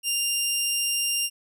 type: tone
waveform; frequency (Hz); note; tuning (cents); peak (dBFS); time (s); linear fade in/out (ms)
15% pulse; 2794; F7; 0; -16; 0.03-1.3; 50
effects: none